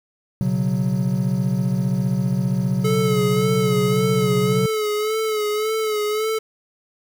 triangle chord, B suspended second, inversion none, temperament equal, 123.47 / 138.59 / 185 Hz, B2 / C#3 / F#3, 0 / 0 / 0 cents, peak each -22 / -21 / -19 dBFS, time 0.41-4.66 s, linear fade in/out 0 ms
square tone with vibrato, 430 Hz, A4, 40 cents flat, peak -20 dBFS, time 2.84-6.39 s, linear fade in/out 10 ms, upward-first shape sine, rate 1.8 Hz, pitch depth 45 cents each way
effects 7-bit

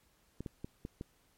clicks, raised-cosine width 3 ms, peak -27 dBFS, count 5, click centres 0.406 / 0.462 / 0.645 / 0.851 / 1.011 s, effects pink hiss -70 dBFS RMS until 1.37 s + MP3 64 kbps

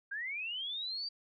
sine linear sweep, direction up, 1557 to 4699 Hz, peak -36 dBFS, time 0.11-1.09 s, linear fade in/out 10 ms, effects none

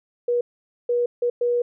sine tone bursts at uneven times, 482.5 Hz, B4, 40 cents flat, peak -18 dBFS, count 4, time 0.28-0.41 / 0.89-1.06 / 1.22-1.3 / 1.41-1.62 s, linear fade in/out 5 ms, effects none

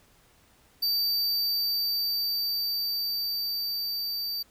square tone with level ramp, 4636 Hz, D8, 23 cents flat, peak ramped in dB -24 to -30 dBFS, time 0.82-4.43 s, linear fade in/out 10 ms, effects pink hiss -61 dBFS RMS until 4.5 s

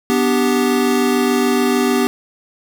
square chord, G major, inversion first, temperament equal, 246.9 / 293.7 / 392 Hz, B3 / D4 / G4, 0 / 0 / 0 cents, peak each -17 / -22 / -18 dBFS, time 0.1-2.07 s, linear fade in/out 0 ms, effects none

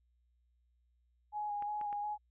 sine tone with vibrato, 830.6 Hz, G#5, in tune, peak -35 dBFS, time 1.32-2.18 s, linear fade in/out 50 ms, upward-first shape square, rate 2.8 Hz, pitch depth 17 cents each way
clicks, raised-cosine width 0.5 ms, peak -35 dBFS, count 3, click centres 1.624 / 1.813 / 1.928 s
effects added 60 Hz sine -70 dBFS peak until 2.3 s

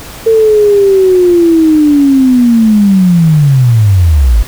sine linear sweep, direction down, 452.8 to 48.74 Hz, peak -3 dBFS, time 0.26-4.43 s, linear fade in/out 10 ms, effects pink hiss -28 dBFS RMS until 4.47 s

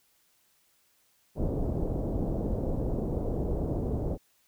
pink low-pass noise, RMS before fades -30 dBFS, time 1.35-4.18 s, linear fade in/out 50 ms, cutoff 590 Hz, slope 24 dB/octave, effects white hiss -68 dBFS RMS until 4.47 s

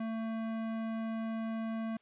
sine tone with tanh clipping, 224 Hz, A3, 31 cents sharp, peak -36 dBFS, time 0-1.97 s, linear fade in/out 5 ms, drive 18 dB, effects white hiss -69 dBFS RMS until 2.01 s + resampled to 8000 Hz

